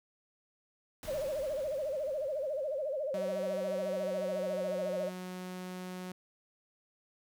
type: noise with exponential decay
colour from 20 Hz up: pink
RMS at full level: -45 dBFS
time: 1.03-4.02 s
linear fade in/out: 1 ms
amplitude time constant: 650 ms
type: tone with vibrato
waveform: sine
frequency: 571 Hz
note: D5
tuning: 49 cents flat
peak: -32 dBFS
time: 1.07-5.1 s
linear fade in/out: 20 ms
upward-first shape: sine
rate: 14 Hz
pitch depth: 160 cents each way
type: tone with pitch glide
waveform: sawtooth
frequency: 189.4 to 183.05 Hz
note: F#3 to F#3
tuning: +41 to -18 cents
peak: -36 dBFS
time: 3.14-6.12 s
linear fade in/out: 2 ms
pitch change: -59 cents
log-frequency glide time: 3.77-4.98 s
effects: none